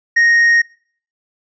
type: tone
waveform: triangle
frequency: 1864.7 Hz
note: A#6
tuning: in tune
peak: -7 dBFS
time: 0.16-0.62 s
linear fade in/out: 10 ms
effects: noise-tail reverb RT60 0.5 s tail -23 dB re dry + resampled to 16000 Hz